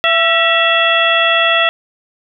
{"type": "harmonic tone with a mistuned harmonic", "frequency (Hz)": 670, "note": "E5", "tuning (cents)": 28, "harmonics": [1, 2, 3, 4, 5], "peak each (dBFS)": [-16, -16, -16, -16, -16], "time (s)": [0.04, 1.69], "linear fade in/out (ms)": 0, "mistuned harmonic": 3, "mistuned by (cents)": -65, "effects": []}